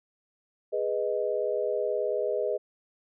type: chord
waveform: sine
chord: G# minor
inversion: none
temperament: equal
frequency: 415.3 / 493.9 / 622.3 Hz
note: G#4 / B4 / D#5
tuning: 0 / 0 / 0 cents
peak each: -30 dBFS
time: 0.72-2.58 s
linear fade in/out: 20 ms
effects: none